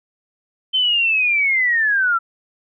sine linear sweep, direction down, 3100 to 1329 Hz, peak -14 dBFS, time 0.73-2.19 s, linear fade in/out 20 ms, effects none

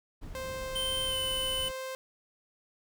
brown noise, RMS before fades -43 dBFS, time 0.21-1.72 s, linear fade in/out 20 ms
sawtooth tone, 523.3 Hz, C5, in tune, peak -32 dBFS, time 0.35-1.95 s, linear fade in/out 0 ms
square tone with pitch glide, 3107 to 3019 Hz, G7 to F#7, -16 to +34 cents, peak -31 dBFS, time 0.75-1.69 s, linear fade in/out 10 ms, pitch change -50 cents, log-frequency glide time 1.06-1.17 s
effects none

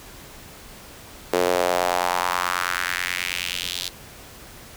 sawtooth tone with high-pass filter sweep, 89.3 Hz, F2, 39 cents sharp, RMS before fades -24 dBFS, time 1.33-3.89 s, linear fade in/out 5 ms, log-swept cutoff 430 to 3900 Hz, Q 2.5, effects pink hiss -43 dBFS RMS until 4.76 s

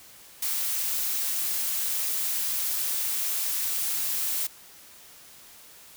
blue noise, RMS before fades -28 dBFS, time 0.42-4.47 s, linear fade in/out 5 ms, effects white hiss -50 dBFS RMS until 5.96 s

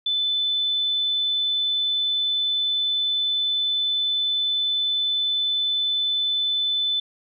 sine tone, 3510 Hz, A7, 5 cents flat, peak -20 dBFS, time 0.06-7 s, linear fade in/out 5 ms, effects none

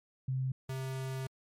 sine / square tone pair in turn, 130.81 / 132.18 Hz, C3 / C3, 0 / +18 cents, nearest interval unison, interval 18 cents, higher second, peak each -30 / -36 dBFS, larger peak first, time 0.28-0.52 / 0.69-1.27 s, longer second, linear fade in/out 5 ms, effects MP3 64 kbps

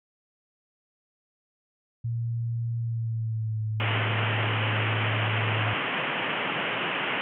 sine tone with pitch glide, 116.54 to 108.74 Hz, A#2 to A2, 0 to -20 cents, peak -26 dBFS, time 2.04-5.74 s, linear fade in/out 10 ms, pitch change -120 cents, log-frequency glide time 2.78-3.62 s
white band-pass noise, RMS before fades -29 dBFS, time 3.8-7.21 s, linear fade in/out 0 ms, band 110 to 3100 Hz, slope 96 dB/octave
effects none

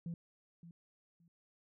sine tone with echo, 169.1 Hz, E3, 44 cents sharp, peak -37 dBFS, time 0.06-0.14 s, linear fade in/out 2 ms, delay 570 ms, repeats 2, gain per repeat -14 dB, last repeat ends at 1.28 s, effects tanh soft clip ceiling -36 dBFS

